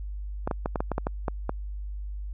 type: clicks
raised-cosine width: 1 ms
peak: -13 dBFS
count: 10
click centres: 0.475 / 0.512 / 0.659 / 0.758 / 0.805 / 0.917 / 0.981 / 1.069 / 1.282 / 1.494 s
effects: added 50 Hz sine -32 dBFS peak until 2.33 s